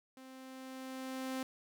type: tone with level ramp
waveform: sawtooth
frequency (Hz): 261.6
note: C4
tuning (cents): 0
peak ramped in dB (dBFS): -48 to -32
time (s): 0.17-1.43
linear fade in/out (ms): 2
effects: none